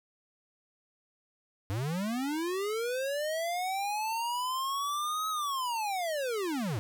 square linear two-way sweep, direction up then down, 92.5 to 1285 to 92.5 Hz, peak -31 dBFS, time 1.7-6.79 s, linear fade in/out 0 ms, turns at 5.29 s, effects none

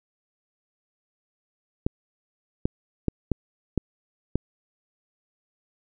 clicks, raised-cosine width 3 ms, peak -9 dBFS, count 6, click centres 1.865 / 2.655 / 3.083 / 3.317 / 3.777 / 4.356 s, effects none

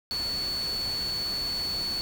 sine tone in noise, 4435 Hz, C#8, in tune, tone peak -28 dBFS, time 0.11-2.01 s, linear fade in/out 0 ms, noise pink, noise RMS -39 dBFS, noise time 0.11-2.01 s, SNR +8 dB, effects none

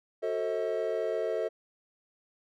triangle chord, F# diminished seventh, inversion none, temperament just, 370 / 444 / 532.8 / 639.4 Hz, F#4 / A4 / C5 / Eb5, 0 / +16 / +31 / +47 cents, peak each -35 / -30 / -34 / -31 dBFS, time 0.22-1.49 s, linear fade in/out 20 ms, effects none

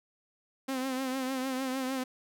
sawtooth tone with vibrato, 261.6 Hz, C4, in tune, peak -27 dBFS, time 0.68-2.04 s, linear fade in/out 10 ms, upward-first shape triangle, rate 6.6 Hz, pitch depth 61 cents each way, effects none

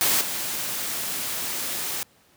white noise with level steps, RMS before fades -21 / -29 dBFS, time 0.01-2.03 s, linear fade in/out 0 ms, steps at 0.21 s, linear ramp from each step 2 ms, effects pink hiss -59 dBFS RMS until 2.36 s + high-pass 100 Hz 12 dB/octave

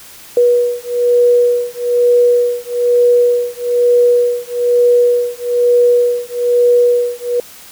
sine beating tone pair, 484.3 / 485.4 Hz, B4 / B4, -34 / -30 cents, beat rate 1.1 Hz, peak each -12 dBFS, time 0.37-7.4 s, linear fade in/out 2 ms, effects white hiss -37 dBFS RMS until 7.71 s

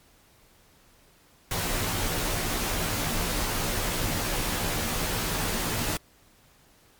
pink noise with comb filter, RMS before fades -28 dBFS, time 1.51-5.97 s, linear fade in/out 2 ms, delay 15 ms, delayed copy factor -0.85, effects pink hiss -59 dBFS RMS until 6.99 s + MP3 96 kbps

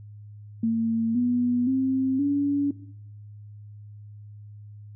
sine tone with pitch steps, 226.9 / 244.6 / 263.7 / 284.2 Hz, A#3 / B3 / C4 / C#4, -47 / -16 / +14 / +43 cents, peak -20 dBFS, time 0.63-2.71 s, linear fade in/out 5 ms, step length 520 ms, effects noise-tail reverb RT60 0.7 s tail -17 dB re dry + added 104 Hz sine -41 dBFS peak until 4.95 s

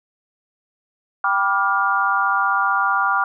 sine chord, G dominant seventh, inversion none, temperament just, 784 / 980 / 1176 / 1411.2 Hz, G5 / B5 / D6 / F6, 0 / -14 / +2 / +18 cents, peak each -23 / -24 / -20 / -20 dBFS, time 1.24-3.24 s, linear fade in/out 2 ms, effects none

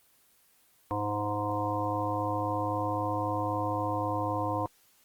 harmonic tone, 103.83 Hz, G#2, in tune, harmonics 1 / 3 / 5 / 7 / 9 / 10, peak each -35 / -35 / -35 / -35 / -35 / -35 dBFS, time 0.91-4.66 s, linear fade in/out 0 ms, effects white hiss -64 dBFS RMS until 5.04 s + Opus 24 kbps

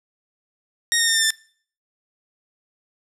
10% pulse tone with pitch steps, 1864.7 / 1842.2 / 1820 / 1798.1 / 1776.4 Hz, A#6 / A#6 / A#6 / A6 / A6, 0 / -21 / -42 / +37 / +16 cents, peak -7 dBFS, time 0.92-1.305 s, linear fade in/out 0 ms, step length 77 ms, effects noise-tail reverb RT60 0.5 s tail -22 dB re dry + low-pass 10000 Hz 12 dB/octave

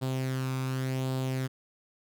sawtooth tone with flanger, 130.81 Hz, C3, in tune, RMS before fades -31 dBFS, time 0.01-1.48 s, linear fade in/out 20 ms, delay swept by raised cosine 0.24 to 0.83 ms, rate 0.89 Hz, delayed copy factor +0.5, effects none

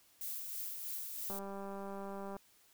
violet noise with tremolo, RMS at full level -41 dBFS, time 0.21-1.39 s, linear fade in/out 2 ms, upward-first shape sine, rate 3.1 Hz, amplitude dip 35%
click train, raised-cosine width 1 ms, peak -32 dBFS, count 211, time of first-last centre 1.3-2.366 s, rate 197 Hz
effects white hiss -67 dBFS RMS until 2.73 s

